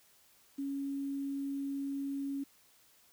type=tone with quantisation; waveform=sine; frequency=277.2 Hz; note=C#4; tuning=in tune; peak=-34 dBFS; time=0.58-2.44 s; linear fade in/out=10 ms; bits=10; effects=white hiss -65 dBFS RMS until 3.12 s